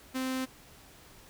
sawtooth tone with notch filter, 260 Hz, C4, 11 cents flat, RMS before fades -33 dBFS, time 0.14-0.46 s, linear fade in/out 20 ms, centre 660 Hz, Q 1.6, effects pink hiss -55 dBFS RMS until 1.29 s

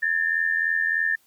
sine tone pair together, 1716.7 / 1800 Hz, A6 / A6, -43 / +39 cents, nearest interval minor second, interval 82 cents, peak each -25 / -22 dBFS, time 0.02-1.16 s, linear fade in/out 10 ms, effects white hiss -62 dBFS RMS until 1.26 s

